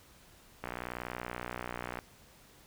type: click train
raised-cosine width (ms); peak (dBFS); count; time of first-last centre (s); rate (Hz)
0.5; -22; 83; 0.64-1.989; 60.8
effects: pink hiss -59 dBFS RMS until 2.66 s